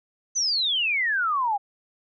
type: exponential sweep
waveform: sine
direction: down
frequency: 6230 to 784 Hz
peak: -21 dBFS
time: 0.35-1.58 s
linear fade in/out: 20 ms
effects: none